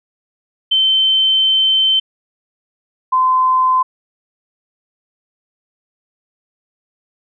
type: tone pair in turn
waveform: sine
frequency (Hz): 3090 / 1028.4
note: G7 / C6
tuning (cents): -26 / -30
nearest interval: octave + perfect fifth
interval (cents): 1904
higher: first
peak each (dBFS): -10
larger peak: neither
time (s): 0.71-2 / 3.12-3.83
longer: first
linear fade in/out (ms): 10
effects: none